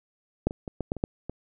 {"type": "clicks", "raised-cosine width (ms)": 2, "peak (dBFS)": [-9, -21, -21, -16, -13, -23, -11, -20], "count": 8, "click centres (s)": [0.47, 0.509, 0.678, 0.807, 0.919, 0.967, 1.039, 1.296], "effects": []}